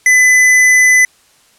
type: tone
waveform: square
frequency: 2007 Hz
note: B6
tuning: 27 cents sharp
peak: -6 dBFS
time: 0.06-1.05 s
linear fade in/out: 2 ms
effects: white hiss -50 dBFS RMS until 1.58 s + low-pass 10000 Hz 12 dB/octave